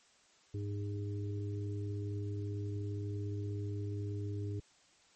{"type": "harmonic tone", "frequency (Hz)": 102, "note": "G#2", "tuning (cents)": -31, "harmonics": [1, 3, 4], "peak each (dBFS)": [-36, -45, -46], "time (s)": [0.54, 4.6], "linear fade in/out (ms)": 5, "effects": ["white hiss -66 dBFS RMS until 5.15 s", "MP3 32 kbps"]}